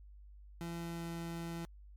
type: tone with pitch glide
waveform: 30% pulse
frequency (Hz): 169.1 to 168.03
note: E3 to E3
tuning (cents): +44 to +33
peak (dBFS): -37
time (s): 0.61-1.65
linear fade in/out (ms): 0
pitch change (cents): -11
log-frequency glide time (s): 0.75-1.06
effects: added 50 Hz sine -52 dBFS peak until 1.96 s + MP3 96 kbps